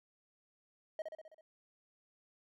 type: tone with echo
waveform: triangle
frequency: 630 Hz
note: D#5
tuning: 21 cents sharp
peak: -34 dBFS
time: 0.99-1.02 s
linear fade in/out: 2 ms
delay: 65 ms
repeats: 6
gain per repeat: -4 dB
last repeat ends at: 1.41 s
effects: none